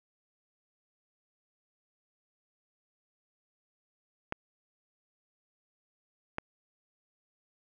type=clicks; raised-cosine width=0.5 ms; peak=-17 dBFS; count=2; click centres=4.324 / 6.384 s; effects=none